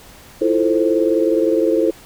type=chord; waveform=sine; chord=F major seventh; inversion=third; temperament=equal with one note detuned; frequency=329.6 / 349.2 / 440 / 526 Hz; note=E4 / F4 / A4 / C5; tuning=0 / 0 / 0 / +9 cents; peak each=-17 / -22 / -18 / -19 dBFS; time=0.41-1.91 s; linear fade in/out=10 ms; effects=pink hiss -43 dBFS RMS until 2.05 s